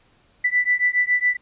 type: beating tone pair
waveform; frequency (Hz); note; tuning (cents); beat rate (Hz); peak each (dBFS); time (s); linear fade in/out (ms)
sine; 1975.5 / 1982.7; B6 / B6; 0 / +6; 7.2; -20; 0.44-1.37; 10
effects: pink hiss -59 dBFS RMS until 1.41 s + resampled to 8000 Hz